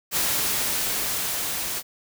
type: noise with level ramp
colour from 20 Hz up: white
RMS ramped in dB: -23 to -29 dBFS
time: 0.11-1.83 s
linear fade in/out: 50 ms
effects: none